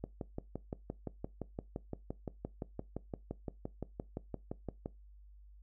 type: click train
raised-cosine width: 2 ms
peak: -25 dBFS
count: 29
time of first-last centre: 0.04-4.859 s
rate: 5.81 Hz
effects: noise-tail reverb RT60 0.2 s tail -20 dB re dry + added 50 Hz sine -54 dBFS peak until 5.62 s